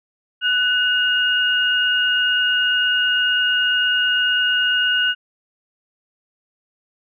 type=tone pair together; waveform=sine; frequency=1489 / 2851 Hz; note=F#6 / F7; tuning=+11 / +35 cents; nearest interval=major seventh; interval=1124 cents; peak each=-18 dBFS; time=0.41-5.15 s; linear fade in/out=50 ms; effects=none